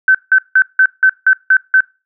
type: tone bursts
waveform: sine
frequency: 1533 Hz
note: G6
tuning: 39 cents flat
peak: -5 dBFS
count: 8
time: 0.08-1.806 s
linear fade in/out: 2 ms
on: 67 ms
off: 170 ms
effects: noise-tail reverb RT60 0.3 s tail -24 dB re dry